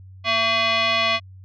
sine tone with frequency modulation, 671 Hz, E5, 31 cents sharp, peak -17 dBFS, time 0.24-1.2 s, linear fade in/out 50 ms, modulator 903 Hz, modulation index 3.6, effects added 94 Hz sine -40 dBFS peak until 1.44 s

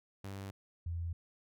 sawtooth / sine tone pair in turn, 98 / 84.66 Hz, G2 / E2, 0 / +47 cents, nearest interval minor third, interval 253 cents, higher first, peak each -38 / -35 dBFS, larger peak second, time 0.24-0.51 / 0.86-1.13 s, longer neither, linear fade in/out 5 ms, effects none

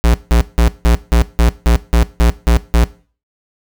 square tone bursts, 58.27 Hz, A#1, in tune, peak -8 dBFS, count 11, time 0.04-2.84 s, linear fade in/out 0 ms, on 100 ms, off 170 ms, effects noise-tail reverb RT60 0.4 s tail -18 dB re dry

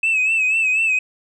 sine tone with vibrato, 2592 Hz, E7, 30 cents flat, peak -13 dBFS, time 0.03-0.99 s, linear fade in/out 5 ms, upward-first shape sine, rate 4.1 Hz, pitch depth 62 cents each way, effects tanh soft clip ceiling -13 dBFS

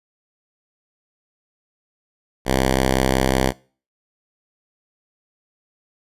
5% pulse tone, 65.41 Hz, C2, in tune, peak -5 dBFS, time 2.45-3.53 s, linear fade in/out 50 ms, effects noise-tail reverb RT60 0.4 s tail -23 dB re dry + resampled to 32000 Hz

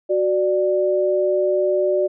sine tone pair together, 371 / 591 Hz, F#4 / D5, +5 / +11 cents, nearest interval minor sixth, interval 806 cents, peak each -19 / -18 dBFS, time 0.09-2.08 s, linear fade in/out 20 ms, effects none

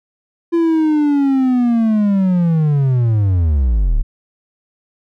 triangle linear sweep, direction down, 340.9 to 30.8 Hz, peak -9 dBFS, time 0.52-4.03 s, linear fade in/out 20 ms, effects none

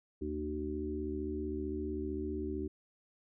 harmonic tone with a mistuned harmonic, 75.5 Hz, D2, 48 cents sharp, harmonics 1 / 3 / 4 / 5, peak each -41 / -43 / -39 / -39 dBFS, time 0.21-2.68 s, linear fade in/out 10 ms, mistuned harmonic 3, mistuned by +16 cents, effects none

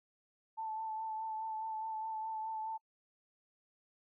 sine tone with vibrato, 880 Hz, A5, in tune, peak -37 dBFS, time 0.57-2.78 s, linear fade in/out 20 ms, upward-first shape sine, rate 4.8 Hz, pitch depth 21 cents each way, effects noise-tail reverb RT60 0.1 s tail -26 dB re dry

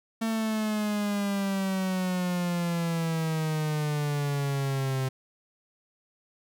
45% pulse exponential sweep, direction down, 226.1 to 130.81 Hz, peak -26 dBFS, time 0.21-5.09 s, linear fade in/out 10 ms, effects none

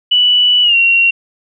sine tone with pitch glide, 2960 to 2746 Hz, F#7 to F7, 0 to -30 cents, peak -7 dBFS, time 0.11-1.11 s, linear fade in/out 10 ms, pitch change -130 cents, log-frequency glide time 0.63-0.76 s, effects none

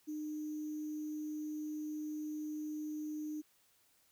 sine tone with sample-and-hold, 304.4 Hz, D#4, 38 cents flat, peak -38 dBFS, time 0.07-3.42 s, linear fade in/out 20 ms, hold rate 6300 Hz, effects white hiss -71 dBFS RMS until 4.11 s

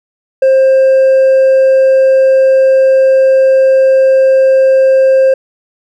sine tone with hard clipping, 530 Hz, C5, 22 cents sharp, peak -5 dBFS, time 0.42-5.34 s, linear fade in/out 5 ms, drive 2 dB, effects none

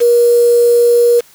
sine tone with quantisation, 476.5 Hz, A#4, 38 cents sharp, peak -6 dBFS, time 0-1.21 s, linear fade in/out 20 ms, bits 4, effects white hiss -45 dBFS RMS until 1.34 s

